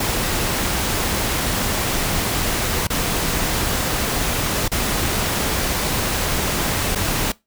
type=noise with dropouts; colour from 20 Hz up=pink; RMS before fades=-21 dBFS; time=0-7.32 s; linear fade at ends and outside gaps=5 ms; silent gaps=2.871-2.901 / 4.681-4.716 / 6.95-6.956 s; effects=noise-tail reverb RT60 0.2 s tail -21 dB re dry